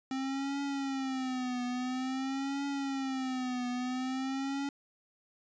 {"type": "tone with vibrato", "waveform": "square", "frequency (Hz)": 263, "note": "C4", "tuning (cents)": 9, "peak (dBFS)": -33, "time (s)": [0.11, 4.69], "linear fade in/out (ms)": 2, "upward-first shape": "triangle", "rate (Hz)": 0.49, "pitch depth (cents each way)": 120, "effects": ["resampled to 16000 Hz"]}